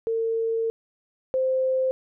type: tone pair in turn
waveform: sine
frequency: 453.1 / 521 Hz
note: A#4 / C5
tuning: -49 / -7 cents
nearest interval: major second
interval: 242 cents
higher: second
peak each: -22 / -20 dBFS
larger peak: second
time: 0.07-0.7 / 1.34-1.91 s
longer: first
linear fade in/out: 0 ms
effects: none